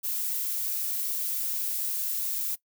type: noise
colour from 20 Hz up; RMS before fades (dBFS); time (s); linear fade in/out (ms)
violet; -30; 0.03-2.56; 20
effects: noise-tail reverb RT60 0.1 s tail -20 dB re dry